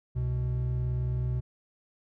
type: tone pair together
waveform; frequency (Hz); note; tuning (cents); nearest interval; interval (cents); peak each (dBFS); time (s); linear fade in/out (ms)
triangle; 65.95 / 124.5; C2 / B2; +14 / +14; major seventh; 1100; -30 / -26; 0.15-1.41; 20
effects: none